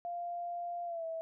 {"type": "tone with pitch glide", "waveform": "sine", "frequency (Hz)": [696, 653.2], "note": ["F5", "E5"], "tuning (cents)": [-6, -16], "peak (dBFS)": -36, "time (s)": [0.05, 1.21], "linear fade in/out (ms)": 0, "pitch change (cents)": -110, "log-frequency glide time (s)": [0.85, 1.05], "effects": []}